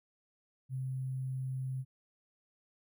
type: tone with sample-and-hold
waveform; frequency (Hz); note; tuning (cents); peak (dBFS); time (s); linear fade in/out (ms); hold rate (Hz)
sine; 130.81; C3; 0; -34; 0.69-1.85; 50; 11025
effects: none